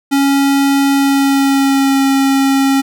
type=tone with pitch glide; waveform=square; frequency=277.2 to 272 Hz; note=C#4 to C#4; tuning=0 to -33 cents; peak=-10 dBFS; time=0.11-2.82 s; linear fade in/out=20 ms; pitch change=-33 cents; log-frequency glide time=0.91-2.04 s; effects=none